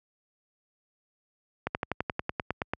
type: slowing click train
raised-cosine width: 0.5 ms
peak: -13 dBFS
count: 12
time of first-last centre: 1.67-2.735 s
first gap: 79 ms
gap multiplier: 1.04
effects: high-pass 60 Hz 12 dB/octave